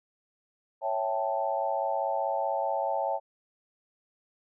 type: chord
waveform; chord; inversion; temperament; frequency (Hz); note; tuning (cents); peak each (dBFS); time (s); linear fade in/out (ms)
sine; A dominant seventh; first; equal; 554.4 / 659.3 / 784 / 880; C#5 / E5 / G5 / A5; 0 / 0 / 0 / 0; -32; 0.81-3.2; 50
effects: none